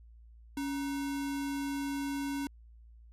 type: tone with sample-and-hold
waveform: sine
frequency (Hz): 280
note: C#4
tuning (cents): +18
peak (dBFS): -32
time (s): 0.57-2.47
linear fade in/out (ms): 2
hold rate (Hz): 1225
effects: added 57 Hz sine -52 dBFS peak until 3.12 s + resampled to 32000 Hz